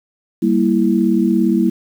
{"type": "chord", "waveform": "sine", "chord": "E diminished", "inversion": "first", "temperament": "equal", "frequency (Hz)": [196, 233.1, 329.6], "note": ["G3", "Bb3", "E4"], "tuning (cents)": [0, 0, 0], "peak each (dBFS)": -16, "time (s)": [0.42, 1.7], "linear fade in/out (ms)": 10, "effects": ["7-bit"]}